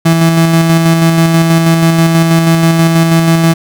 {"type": "tone with tremolo", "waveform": "35% pulse", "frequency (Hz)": 164.81, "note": "E3", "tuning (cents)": 0, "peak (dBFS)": -3, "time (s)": [0.05, 3.54], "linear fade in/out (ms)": 10, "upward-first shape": "square", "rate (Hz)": 6.2, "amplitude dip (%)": 30, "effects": []}